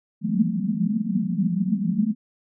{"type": "band-pass noise", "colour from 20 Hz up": "white", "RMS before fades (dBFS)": -23, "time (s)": [0.21, 2.15], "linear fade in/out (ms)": 50, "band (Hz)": [170, 230], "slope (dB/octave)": 96, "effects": []}